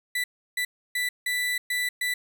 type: tone bursts at uneven times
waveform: 35% pulse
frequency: 1980 Hz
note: B6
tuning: 4 cents sharp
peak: -23 dBFS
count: 6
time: 0.15-0.24 / 0.57-0.65 / 0.95-1.09 / 1.26-1.58 / 1.7-1.89 / 2.01-2.14 s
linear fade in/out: 5 ms
effects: 9-bit